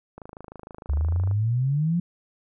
click train, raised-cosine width 1 ms, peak -26 dBFS, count 31, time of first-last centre 0.18-1.312 s, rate 26.5 Hz
sine exponential sweep, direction up, 69.3 to 178.1 Hz, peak -20 dBFS, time 0.89-2 s, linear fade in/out 5 ms
effects none

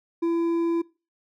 triangle tone with hard clipping, 335.8 Hz, E4, 32 cents sharp, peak -22 dBFS, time 0.22-0.82 s, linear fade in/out 10 ms, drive 7 dB, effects noise-tail reverb RT60 0.3 s tail -22 dB re dry

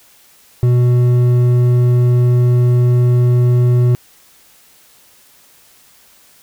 triangle tone with hard clipping, 122.8 Hz, B2, 9 cents flat, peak -10 dBFS, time 0.63-3.95 s, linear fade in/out 0 ms, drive 10 dB, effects white hiss -48 dBFS RMS until 6.42 s

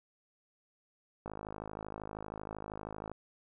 click train, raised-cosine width 1 ms, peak -27 dBFS, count 99, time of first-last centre 1.26-3.116 s, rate 52.8 Hz, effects none

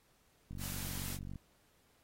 click train, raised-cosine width 5 ms, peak -33 dBFS, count 41, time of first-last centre 0.51-1.357 s, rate 47.2 Hz
white noise, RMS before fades -44 dBFS, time 0.58-1.19 s, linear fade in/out 50 ms
effects pink hiss -71 dBFS RMS until 2.03 s + AAC 48 kbps

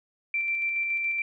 sine tone with tremolo, 2349 Hz, D7, in tune, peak -24 dBFS, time 0.34-1.22 s, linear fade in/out 2 ms, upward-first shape square, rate 7.1 Hz, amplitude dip 25%, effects none

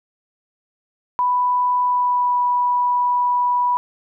sine tone with pitch glide, 990 to 980.9 Hz, B5 to B5, +4 to -12 cents, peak -15 dBFS, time 1.19-3.77 s, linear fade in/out 0 ms, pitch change -16 cents, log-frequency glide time 1.82-2.41 s, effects none

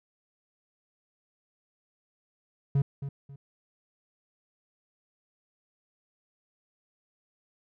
triangle tone with echo, 139.1 Hz, C#3, 6 cents sharp, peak -19 dBFS, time 2.75-2.82 s, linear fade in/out 5 ms, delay 270 ms, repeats 2, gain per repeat -11 dB, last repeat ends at 3.36 s, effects none

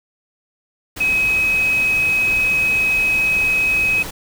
sine tone in noise, 2542 Hz, D#7, 36 cents sharp, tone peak -14 dBFS, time 1-4.03 s, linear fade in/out 10 ms, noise pink, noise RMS -30 dBFS, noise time 0.96-4.11 s, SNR +13 dB, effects none

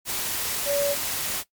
sine tone in noise, 570 Hz, C#5, 48 cents sharp, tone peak -21 dBFS, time 0.65-0.96 s, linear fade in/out 50 ms, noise white, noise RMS -28 dBFS, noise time 0.05-1.44 s, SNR +4 dB, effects noise-tail reverb RT60 0.1 s tail -17 dB re dry + MP3 96 kbps

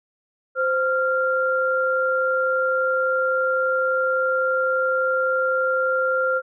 sine tone pair together, 520 / 1388.2 Hz, C5 / F6, -11 / -11 cents, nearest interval octave + perfect fourth, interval 1700 cents, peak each -21 dBFS, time 0.55-6.42 s, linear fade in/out 50 ms, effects none

